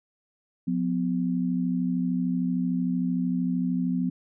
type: tone pair together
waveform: sine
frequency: 178.92 / 252.1 Hz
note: F3 / B3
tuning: +42 / +36 cents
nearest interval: tritone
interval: 594 cents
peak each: -26 dBFS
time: 0.67-4.1 s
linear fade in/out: 10 ms
effects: none